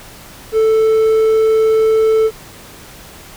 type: tone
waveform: triangle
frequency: 440.8 Hz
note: A4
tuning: 3 cents sharp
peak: -7 dBFS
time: 0.52-2.31 s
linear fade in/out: 50 ms
effects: pink hiss -37 dBFS RMS until 3.36 s